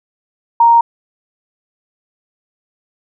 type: tone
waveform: sine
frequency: 932.3 Hz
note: A#5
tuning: in tune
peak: -5 dBFS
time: 0.6-0.81 s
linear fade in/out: 5 ms
effects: none